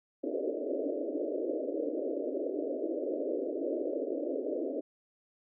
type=band-pass noise; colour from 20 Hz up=pink; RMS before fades=-34 dBFS; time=0.23-4.81 s; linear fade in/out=10 ms; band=270 to 620 Hz; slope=96 dB/octave; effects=none